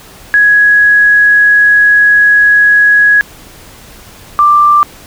sine tone pair in turn, 1670 / 1180.9 Hz, G#6 / D6, +9 / +9 cents, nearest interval tritone, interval 600 cents, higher first, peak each -3 dBFS, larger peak neither, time 0.34-3.21 / 4.39-4.83 s, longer first, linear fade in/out 0 ms, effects pink hiss -35 dBFS RMS until 5.06 s

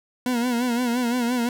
40% pulse tone with vibrato, 242.5 Hz, B3, 31 cents flat, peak -20 dBFS, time 0.26-1.49 s, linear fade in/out 2 ms, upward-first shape sine, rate 5.8 Hz, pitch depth 76 cents each way, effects none

